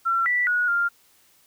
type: tone with pitch steps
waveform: sine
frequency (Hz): 1357 / 1965 / 1456 / 1397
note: E6 / B6 / F#6 / F6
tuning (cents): +50 / -9 / -28 / 0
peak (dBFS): -19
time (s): 0.05-0.89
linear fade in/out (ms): 20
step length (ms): 210
effects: white hiss -59 dBFS RMS until 1.46 s